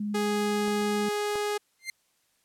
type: tone with vibrato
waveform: sine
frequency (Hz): 207.7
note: G#3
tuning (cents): 0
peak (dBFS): -28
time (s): 0-1.09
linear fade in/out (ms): 5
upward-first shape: triangle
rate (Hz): 20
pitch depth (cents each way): 17
type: tone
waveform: sawtooth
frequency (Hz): 415.3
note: G#4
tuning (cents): 0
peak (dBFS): -23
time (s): 0.14-1.58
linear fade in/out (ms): 10
type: clicks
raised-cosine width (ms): 1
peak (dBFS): -29 / -34 / -24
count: 3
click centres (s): 0.68 / 0.818 / 1.356
type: tone with exponential growth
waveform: sawtooth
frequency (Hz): 2093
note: C7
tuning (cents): 0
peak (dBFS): -25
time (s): 1.79-1.9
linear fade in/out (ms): 2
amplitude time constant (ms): 22
effects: white hiss -70 dBFS RMS until 2.44 s + low-pass 12000 Hz 12 dB/octave